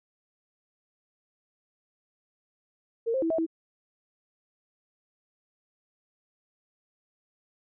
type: tone with pitch steps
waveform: sine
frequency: 459.4 / 528 / 327.8 / 649 / 326.3 Hz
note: A#4 / C5 / E4 / E5 / E4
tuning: -25 / +16 / -10 / -27 / -18 cents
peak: -24 dBFS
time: 3.06-3.465 s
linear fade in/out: 20 ms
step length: 81 ms
effects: none